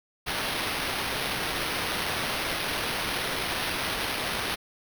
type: noise with sample-and-hold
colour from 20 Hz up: white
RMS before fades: -30 dBFS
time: 0.26-4.56 s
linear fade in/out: 20 ms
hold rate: 7350 Hz
effects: none